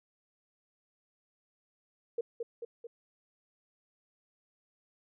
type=tone with echo; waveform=sine; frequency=467.8 Hz; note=A#4; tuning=6 cents sharp; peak=-29 dBFS; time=2.18-2.21 s; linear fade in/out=5 ms; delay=220 ms; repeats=3; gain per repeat=-4 dB; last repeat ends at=2.87 s; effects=none